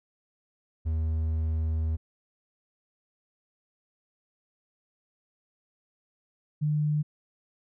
triangle / sine tone pair in turn, 79.6 / 150.26 Hz, D#2 / D3, +40 / +40 cents, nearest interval major seventh, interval 1100 cents, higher second, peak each -23 dBFS, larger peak neither, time 0.85-1.97 / 6.61-7.03 s, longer first, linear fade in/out 20 ms, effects none

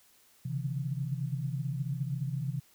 sine tone cluster, 131.8 / 140.7 / 150.9 / 165.6 Hz, C3 / C#3 / D3 / E3, +13 / +26 / +47 / +8 cents, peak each -33 / -40 / -39 / -38 dBFS, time 0.45-2.6 s, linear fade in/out 10 ms, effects white hiss -63 dBFS RMS until 2.74 s

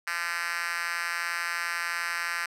5% pulse tone with high-pass filter, 171.4 Hz, F3, 32 cents flat, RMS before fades -31 dBFS, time 0.07-2.46 s, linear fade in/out 5 ms, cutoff 1600 Hz, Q 1.8, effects low-pass 12000 Hz 12 dB/octave

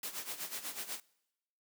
white noise with tremolo, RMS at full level -39 dBFS, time 0.03-1 s, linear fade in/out 2 ms, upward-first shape sine, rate 8.1 Hz, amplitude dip 75%, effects noise-tail reverb RT60 0.9 s tail -24 dB re dry + high-pass 200 Hz 12 dB/octave

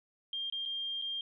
sine tone with dropouts, 3200 Hz, G7, 35 cents sharp, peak -34 dBFS, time 0.33-1.21 s, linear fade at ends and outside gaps 2 ms, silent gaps 0.5-0.524 / 0.654-0.658 / 1.016-1.021 s, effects none

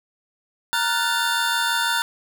square tone cluster, 932 / 1406 / 1492 / 1761 / 3573 Hz, A#5 / F6 / F#6 / A6 / A7, -1 / +11 / +14 / +1 / +26 cents, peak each -26 / -27 / -26 / -32 / -27 dBFS, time 0.73-2.02 s, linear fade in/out 0 ms, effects 9-bit

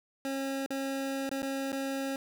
25% pulse tone with dropouts, 271.3 Hz, C#4, 37 cents flat, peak -28 dBFS, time 0.25-2.16 s, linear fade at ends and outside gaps 1 ms, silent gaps 0.662-0.705 / 1.293-1.314 / 1.42-1.429 / 1.72-1.728 s, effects none

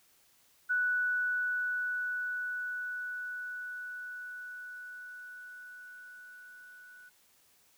sine tone with level ramp, 1480 Hz, F#6, in tune, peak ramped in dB -26 to -51 dBFS, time 0.69-7.1 s, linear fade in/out 20 ms, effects white hiss -66 dBFS RMS until 7.77 s

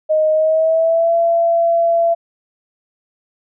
sine tone with pitch glide, 622.3 to 674.7 Hz, D#5 to E5, 0 to +40 cents, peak -11 dBFS, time 0.09-2.15 s, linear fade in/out 20 ms, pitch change +140 cents, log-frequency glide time 0.32-1.15 s, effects none

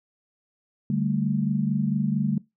sine chord, D suspended fourth, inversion none, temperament just, 146.83 / 195.78 / 220.2 Hz, D3 / G3 / A3, 0 / -2 / +2 cents, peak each -26 dBFS, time 0.9-2.38 s, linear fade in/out 2 ms, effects noise-tail reverb RT60 0.2 s tail -22 dB re dry

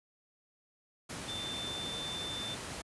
sine tone in noise, 3552 Hz, A7, 16 cents sharp, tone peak -38 dBFS, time 1.28-2.55 s, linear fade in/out 10 ms, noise pink, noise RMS -41 dBFS, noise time 1.09-2.82 s, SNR 0 dB, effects high-pass 80 Hz 12 dB/octave + resampled to 24000 Hz

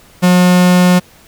45% pulse tone, 180 Hz, F#3, 47 cents flat, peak -6 dBFS, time 0.22-1 s, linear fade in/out 20 ms, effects pink hiss -44 dBFS RMS until 1.27 s

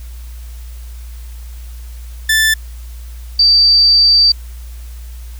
sawtooth / sine tone pair in turn, 1760 / 4645 Hz, A6 / D8, 0 / -20 cents, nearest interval octave + perfect fourth, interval 1680 cents, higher second, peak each -6 dBFS, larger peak neither, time 2.29-2.54 / 3.39-4.32 s, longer second, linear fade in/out 5 ms, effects added 59 Hz sine -27 dBFS peak until 5.39 s + white hiss -44 dBFS RMS until 5.39 s

